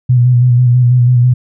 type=tone with vibrato; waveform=sine; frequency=123.47 Hz; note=B2; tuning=in tune; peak=-5 dBFS; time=0.09-1.34 s; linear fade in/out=10 ms; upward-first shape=square; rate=6.1 Hz; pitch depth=31 cents each way; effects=none